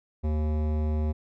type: tone with hard clipping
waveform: sine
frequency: 76.6 Hz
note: D#2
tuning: 27 cents flat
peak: -26 dBFS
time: 0.23-1.13 s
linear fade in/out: 20 ms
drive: 16 dB
effects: none